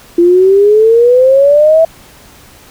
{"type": "exponential sweep", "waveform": "sine", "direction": "up", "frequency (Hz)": [340.1, 659.3], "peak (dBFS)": -3, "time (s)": [0.18, 1.85], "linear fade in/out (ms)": 5, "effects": ["pink hiss -39 dBFS RMS until 2.7 s"]}